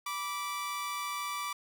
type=tone pair together; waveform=sawtooth; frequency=980.5 / 1166 Hz; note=B5 / D6; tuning=-13 / -13 cents; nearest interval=minor third; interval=300 cents; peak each=-38 / -31 dBFS; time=0.06-1.53 s; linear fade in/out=5 ms; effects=none